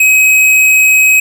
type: tone with hard clipping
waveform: sine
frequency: 2539 Hz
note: D#7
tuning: 34 cents sharp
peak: -6 dBFS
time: 0-1.2 s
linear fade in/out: 5 ms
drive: 13 dB
effects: none